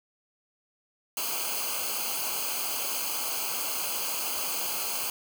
white noise with comb filter, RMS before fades -31 dBFS, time 1.17-5.1 s, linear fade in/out 2 ms, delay 0.54 ms, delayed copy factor -0.85, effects none

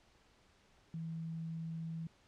sine tone, 163.2 Hz, E3, 17 cents flat, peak -39 dBFS, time 0.94-2.07 s, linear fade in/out 2 ms, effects pink hiss -68 dBFS RMS until 2.27 s + low-pass 6000 Hz 12 dB/octave

